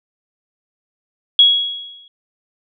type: tone with exponential decay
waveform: sine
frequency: 3328 Hz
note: G#7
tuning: 3 cents sharp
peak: -4 dBFS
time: 1.39-2.08 s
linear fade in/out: 2 ms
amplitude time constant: 150 ms
effects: none